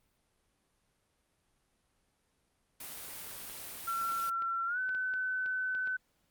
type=noise; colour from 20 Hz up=white; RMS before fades=-44 dBFS; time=2.8-4.3 s; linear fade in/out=5 ms
type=clicks; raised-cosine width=0.3 ms; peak=-33 dBFS; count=12; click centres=3.498 / 3.755 / 4.014 / 4.053 / 4.12 / 4.422 / 4.892 / 4.949 / 5.139 / 5.461 / 5.75 / 5.874 s
type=tone with pitch glide; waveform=sine; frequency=1356 to 1513.3 Hz; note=E6 to F#6; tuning=+49 to +39 cents; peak=-31 dBFS; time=3.87-5.97 s; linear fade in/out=10 ms; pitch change=+190 cents; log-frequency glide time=4.66-4.79 s
effects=pink hiss -75 dBFS RMS until 6.3 s + Opus 32 kbps